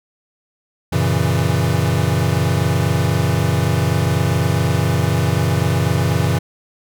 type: chord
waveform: square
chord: F# dominant seventh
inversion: none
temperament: equal with one note detuned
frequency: 92.5 / 116.54 / 137.16 / 164.81 Hz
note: F#2 / A#2 / C#3 / E3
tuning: 0 / 0 / -18 / 0 cents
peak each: -21 dBFS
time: 0.92-6.39 s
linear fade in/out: 10 ms
effects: none